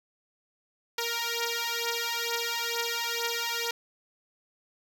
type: beating tone pair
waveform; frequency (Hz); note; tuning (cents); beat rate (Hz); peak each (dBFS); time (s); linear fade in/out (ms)
5% pulse; 466.2 / 468.4; A#4 / A#4; 0 / +8; 2.2; -20; 0.98-3.71; 5
effects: none